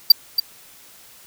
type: tone with echo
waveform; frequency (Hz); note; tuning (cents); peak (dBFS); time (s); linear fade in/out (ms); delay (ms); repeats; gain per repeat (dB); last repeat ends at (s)
square; 4699; D8; 0; -4; 0.1-0.12; 5; 280; 1; -10; 0.4
effects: white hiss -47 dBFS RMS until 1.26 s